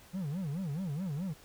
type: tone with vibrato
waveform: triangle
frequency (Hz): 164.81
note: E3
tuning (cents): 0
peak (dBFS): -31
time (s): 0.13-1.34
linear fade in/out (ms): 20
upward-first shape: sine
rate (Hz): 4.7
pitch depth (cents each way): 300
effects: pink hiss -57 dBFS RMS until 1.44 s